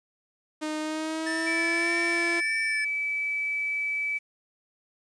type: tone with pitch glide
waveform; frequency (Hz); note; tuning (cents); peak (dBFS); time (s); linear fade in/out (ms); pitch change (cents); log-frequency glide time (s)
sawtooth; 308.1 to 339.9; D#4 to F4; -17 to -47; -25; 0.61-2.41; 20; +170; 0.8-1.9
type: tone with vibrato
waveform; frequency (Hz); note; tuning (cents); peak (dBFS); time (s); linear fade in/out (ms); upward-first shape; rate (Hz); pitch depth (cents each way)
square; 1765; A6; +5; -30; 1.26-2.85; 10; sine; 1.7; 27
type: tone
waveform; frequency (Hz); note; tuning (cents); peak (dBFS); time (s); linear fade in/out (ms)
sine; 2302; D7; -35; -26; 1.46-4.19; 20
effects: resampled to 22050 Hz + 9-bit